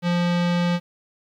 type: tone with low-pass filter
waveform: square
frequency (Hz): 174.61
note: F3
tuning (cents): 0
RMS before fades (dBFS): -21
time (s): 0.02-0.8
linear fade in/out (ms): 50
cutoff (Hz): 3900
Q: 1.3
effects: 9-bit